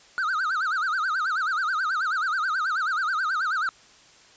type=tone with vibrato; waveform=triangle; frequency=1388 Hz; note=F6; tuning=11 cents flat; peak=-21 dBFS; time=0.18-3.69 s; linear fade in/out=0 ms; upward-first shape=sine; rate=9.3 Hz; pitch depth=220 cents each way; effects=white hiss -53 dBFS RMS until 4.36 s + resampled to 16000 Hz